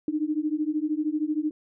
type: beating tone pair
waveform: sine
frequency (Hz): 299 / 312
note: D4 / D#4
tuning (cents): +31 / +5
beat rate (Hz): 13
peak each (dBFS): -27 / -27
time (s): 0.08-1.51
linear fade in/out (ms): 2
effects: none